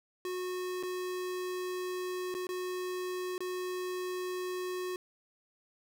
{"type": "tone with dropouts", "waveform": "square", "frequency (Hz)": 365, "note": "F#4", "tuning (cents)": -24, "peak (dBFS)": -35, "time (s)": [0.25, 4.96], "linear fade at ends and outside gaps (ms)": 1, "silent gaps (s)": [[0.828, 0.834], [2.342, 2.349], [2.469, 2.49], [3.38, 3.405]], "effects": []}